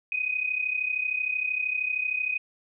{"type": "tone pair together", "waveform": "sine", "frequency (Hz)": [2475, 2508], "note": ["D#7", "D#7"], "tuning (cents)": [-10, 13], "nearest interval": "unison", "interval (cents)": 23, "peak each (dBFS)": [-30, -27], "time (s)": [0.12, 2.38], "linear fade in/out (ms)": 2, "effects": []}